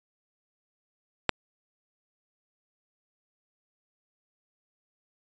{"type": "click", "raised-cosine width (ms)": 0.3, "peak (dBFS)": -4, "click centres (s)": 1.293, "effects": ["resampled to 16000 Hz"]}